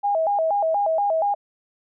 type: tone with vibrato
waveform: sine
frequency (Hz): 724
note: F#5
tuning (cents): -38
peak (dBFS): -18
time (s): 0.03-1.35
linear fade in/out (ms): 20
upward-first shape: square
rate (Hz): 4.2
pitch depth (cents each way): 200
effects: none